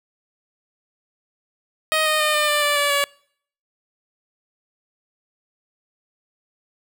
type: tone with pitch steps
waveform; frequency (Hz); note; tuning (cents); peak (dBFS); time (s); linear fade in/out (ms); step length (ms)
10% pulse; 626 / 617.4 / 608.9 / 600.5 / 592.2 / 584.1 / 576 / 568.1; D#5 / D#5 / D#5 / D5 / D5 / D5 / D5 / C#5; +10 / -14 / -38 / +38 / +14 / -10 / -34 / +42; -9; 1.92-3.04; 0; 140
effects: noise-tail reverb RT60 0.6 s tail -25 dB re dry